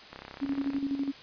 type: click train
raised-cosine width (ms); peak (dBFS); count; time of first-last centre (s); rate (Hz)
0.5; -27; 22; 0.13-0.764; 33.1
type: tone with tremolo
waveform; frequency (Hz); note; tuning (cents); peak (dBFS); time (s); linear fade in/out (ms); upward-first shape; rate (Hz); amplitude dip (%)
sine; 277.2; C#4; 0; -26; 0.41-1.12; 20; square; 12; 60
effects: white hiss -48 dBFS RMS until 1.22 s + resampled to 11025 Hz